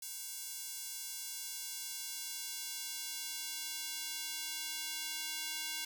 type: tone with high-pass filter sweep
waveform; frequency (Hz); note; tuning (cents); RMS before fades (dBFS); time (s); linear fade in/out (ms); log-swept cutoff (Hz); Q
square; 311.1; D#4; 0; -42; 0.02-5.85; 5; 6900 to 2900; 0.8
effects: none